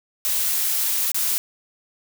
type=noise with dropouts; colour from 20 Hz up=blue; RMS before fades=-22 dBFS; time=0.25-1.38 s; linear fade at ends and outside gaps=0 ms; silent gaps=1.117-1.145 s; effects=none